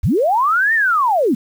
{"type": "linear two-way sweep", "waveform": "sine", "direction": "up then down", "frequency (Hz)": [43.65, 1864.7, 195.2], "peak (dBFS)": -12, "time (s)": [0.03, 1.35], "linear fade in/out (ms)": 10, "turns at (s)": 0.74, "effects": ["7-bit"]}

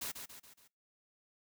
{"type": "noise with echo", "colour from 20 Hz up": "white", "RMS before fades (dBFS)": -40, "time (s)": [0.01, 0.12], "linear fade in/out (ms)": 10, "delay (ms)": 140, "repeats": 4, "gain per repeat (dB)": -6, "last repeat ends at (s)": 0.68, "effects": ["noise-tail reverb RT60 0.3 s tail -25 dB re dry"]}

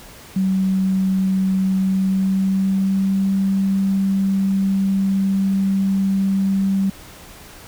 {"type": "tone with pitch glide", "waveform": "sine", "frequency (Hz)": [190, 194.22], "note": ["F#3", "G3"], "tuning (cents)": [46, -16], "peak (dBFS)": -15, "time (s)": [0.36, 6.9], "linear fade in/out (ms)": 5, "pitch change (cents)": 38, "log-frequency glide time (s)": [1.74, 3.29], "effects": ["pink hiss -41 dBFS RMS until 7.67 s"]}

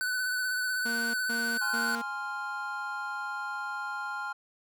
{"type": "tone with vibrato", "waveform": "square", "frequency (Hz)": 1500, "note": "F#6", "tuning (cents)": 23, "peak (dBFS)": -29, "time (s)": [0.01, 1.95], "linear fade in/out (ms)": 0, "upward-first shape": "sine", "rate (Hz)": 16, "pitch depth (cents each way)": 27}
{"type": "tone bursts", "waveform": "sawtooth", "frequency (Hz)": 233.1, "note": "A#3", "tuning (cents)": 0, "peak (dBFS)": -31, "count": 3, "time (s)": [0.85, 2.02], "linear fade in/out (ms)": 10, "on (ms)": 290, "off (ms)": 150}
{"type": "chord", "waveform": "triangle", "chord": "F minor", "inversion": "first", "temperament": "equal", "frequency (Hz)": [830.6, 1046.5, 1396.9], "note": ["Ab5", "C6", "F6"], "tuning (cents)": [0, 0, 0], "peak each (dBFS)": [-37, -38, -33], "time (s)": [1.61, 4.33], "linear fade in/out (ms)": 10}
{"effects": []}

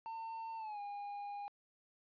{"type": "tone with pitch glide", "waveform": "triangle", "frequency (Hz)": [903, 813.8], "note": ["A5", "G#5"], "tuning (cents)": [45, -35], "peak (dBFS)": -40, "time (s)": [0.06, 1.48], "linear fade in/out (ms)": 0, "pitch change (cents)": -180, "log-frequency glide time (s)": [0.57, 0.8], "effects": ["resampled to 11025 Hz", "13-bit"]}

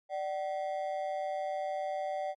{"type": "ring-modulated tone", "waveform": "triangle", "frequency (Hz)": 675, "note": "E5", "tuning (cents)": 41, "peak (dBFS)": -27, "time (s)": [0.09, 2.35], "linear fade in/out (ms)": 50, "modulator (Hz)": 83.4, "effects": ["MP3 48 kbps"]}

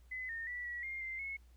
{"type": "tone with pitch steps", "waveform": "sine", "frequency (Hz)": [2023, 1831, 1958, 1932, 2120, 2085, 2186], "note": ["B6", "A#6", "B6", "B6", "C7", "C7", "C#7"], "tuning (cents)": [41, -32, -15, -39, 22, -7, -25], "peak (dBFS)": -39, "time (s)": [0.11, 1.37], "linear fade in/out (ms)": 10, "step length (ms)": 180, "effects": ["added 60 Hz sine -58 dBFS peak until 1.56 s", "pink hiss -73 dBFS RMS until 1.56 s"]}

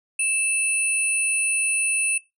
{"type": "tone pair together", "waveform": "sine", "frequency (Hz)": [2637, 9397], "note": ["E7", "D9"], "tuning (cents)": [0, 0], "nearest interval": "octave + minor seventh", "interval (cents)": 2200, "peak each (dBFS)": -22, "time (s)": [0.19, 2.18], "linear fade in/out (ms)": 5, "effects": ["noise-tail reverb RT60 0.2 s tail -18 dB re dry", "tanh soft clip ceiling -14 dBFS"]}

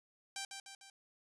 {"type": "tone with echo", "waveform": "5% pulse", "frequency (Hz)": 784, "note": "G5", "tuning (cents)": 0, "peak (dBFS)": -28, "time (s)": [0.36, 0.45], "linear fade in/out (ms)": 2, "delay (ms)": 150, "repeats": 3, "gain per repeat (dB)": -5, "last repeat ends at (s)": 0.9, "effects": ["resampled to 22050 Hz"]}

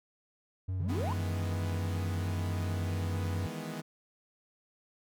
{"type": "tone with vibrato", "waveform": "triangle", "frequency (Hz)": 92.5, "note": "F#2", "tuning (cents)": 0, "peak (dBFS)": -29, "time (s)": [0.68, 3.47], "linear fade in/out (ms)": 10, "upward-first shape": "sine", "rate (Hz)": 4.5, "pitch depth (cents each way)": 18}
{"type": "exponential sweep", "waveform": "triangle", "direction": "up", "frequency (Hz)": [125.9, 1082], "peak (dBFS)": -33, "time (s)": [0.8, 1.13], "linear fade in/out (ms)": 2}
{"type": "chord", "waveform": "sawtooth", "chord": "E major seventh", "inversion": "third", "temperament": "equal", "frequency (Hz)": [155.56, 164.81, 207.7, 246.9], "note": ["D#3", "E3", "G#3", "B3"], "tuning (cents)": [0, 0, 0, 0], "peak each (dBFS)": -39, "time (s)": [0.88, 3.82], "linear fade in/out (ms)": 20}
{"effects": []}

